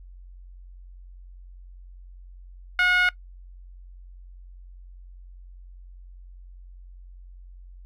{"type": "tone with band-pass filter", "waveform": "10% pulse", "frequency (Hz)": 724, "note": "F#5", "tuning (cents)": -38, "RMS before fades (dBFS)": -20, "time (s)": [2.79, 3.09], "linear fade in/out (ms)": 2, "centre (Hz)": 1700, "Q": 6.2, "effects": ["noise-tail reverb RT60 0.1 s tail -20 dB re dry", "added 45 Hz sine -42 dBFS peak until 7.85 s"]}